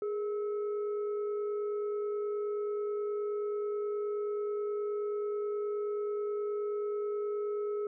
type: tone with frequency modulation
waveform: sine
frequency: 415.3 Hz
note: G#4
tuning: in tune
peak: -31 dBFS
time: 0.02-7.87 s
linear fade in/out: 2 ms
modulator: 880 Hz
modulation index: 0.33
effects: none